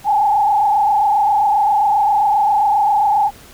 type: tone with frequency modulation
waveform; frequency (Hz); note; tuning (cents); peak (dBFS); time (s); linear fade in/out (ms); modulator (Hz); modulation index
sine; 830.6; G#5; 0; -11; 0.04-3.31; 50; 27.5; 1.4
effects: pink hiss -42 dBFS RMS until 3.53 s